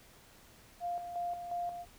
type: tone with tremolo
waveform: sine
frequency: 700 Hz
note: F5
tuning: 4 cents sharp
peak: -33 dBFS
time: 0.8-1.86 s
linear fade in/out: 50 ms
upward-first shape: square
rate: 2.8 Hz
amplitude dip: 55%
effects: pink hiss -59 dBFS RMS until 1.98 s